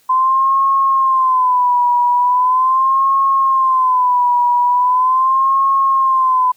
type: tone with vibrato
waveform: sine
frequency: 1026 Hz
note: C6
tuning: 34 cents flat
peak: -10 dBFS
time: 0.09-6.52 s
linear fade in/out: 10 ms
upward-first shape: sine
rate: 0.4 Hz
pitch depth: 97 cents each way
effects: white hiss -55 dBFS RMS until 6.56 s